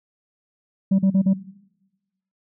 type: tone bursts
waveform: sine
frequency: 192.5 Hz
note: G3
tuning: 31 cents flat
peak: -11 dBFS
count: 4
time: 0.91-1.336 s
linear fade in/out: 10 ms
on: 78 ms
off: 38 ms
effects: noise-tail reverb RT60 1.0 s tail -20 dB re dry + tanh soft clip ceiling -13 dBFS